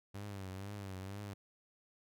sawtooth tone with vibrato, 98 Hz, G2, in tune, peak -39 dBFS, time 0.14-1.34 s, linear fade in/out 10 ms, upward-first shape triangle, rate 2.1 Hz, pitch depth 100 cents each way, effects none

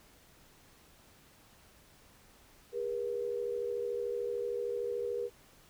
sine tone pair together, 406.2 / 479.6 Hz, G#4 / A#4, -38 / +49 cents, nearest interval minor third, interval 287 cents, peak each -37 / -34 dBFS, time 2.72-5.3 s, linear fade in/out 50 ms, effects pink hiss -61 dBFS RMS until 5.69 s

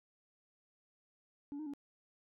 sine tone with pitch steps, 285.9 / 307.7 / 283.5 Hz, D4 / D#4 / C#4, -46 / -19 / +39 cents, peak -38 dBFS, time 1.52-1.736 s, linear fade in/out 0 ms, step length 72 ms, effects tanh soft clip ceiling -39 dBFS

